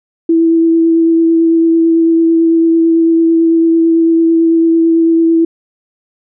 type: tone with vibrato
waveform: sine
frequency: 329.6 Hz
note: E4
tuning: in tune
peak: -6 dBFS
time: 0.29-5.45 s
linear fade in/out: 5 ms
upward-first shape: triangle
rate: 9 Hz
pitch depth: 14 cents each way
effects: none